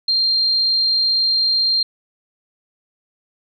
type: tone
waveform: sine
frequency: 4186 Hz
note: C8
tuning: in tune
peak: -14 dBFS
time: 0.08-1.83 s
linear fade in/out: 5 ms
effects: none